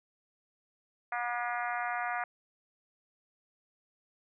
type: harmonic tone with a mistuned harmonic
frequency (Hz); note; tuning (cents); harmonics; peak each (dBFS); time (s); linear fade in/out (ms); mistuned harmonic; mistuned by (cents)
241; B3; -42; 3 / 4 / 5 / 6 / 7 / 8 / 9 / 10; -35 / -41 / -39 / -39 / -41 / -43 / -44 / -49; 1.12-2.24; 2; 9; -44
effects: none